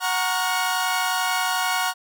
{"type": "chord", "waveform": "sawtooth", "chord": "Gb major seventh", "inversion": "none", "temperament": "equal with one note detuned", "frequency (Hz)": [740, 932.3, 1108.7, 1428.7], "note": ["Gb5", "Bb5", "Db6", "F6"], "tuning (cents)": [0, 0, 0, 39], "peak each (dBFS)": [-22, -24, -24, -23], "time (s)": [0, 1.94], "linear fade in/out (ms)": 50, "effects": []}